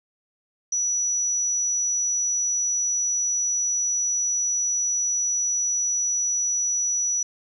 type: tone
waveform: sine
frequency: 5890 Hz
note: F#8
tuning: 9 cents flat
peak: -21 dBFS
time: 0.72-7.23 s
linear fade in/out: 5 ms
effects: 10-bit